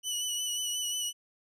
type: tone with vibrato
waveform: 20% pulse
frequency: 2960 Hz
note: F#7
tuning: in tune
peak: -25 dBFS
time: 0.03-1.13 s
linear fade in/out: 50 ms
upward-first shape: sine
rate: 5.6 Hz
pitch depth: 27 cents each way
effects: none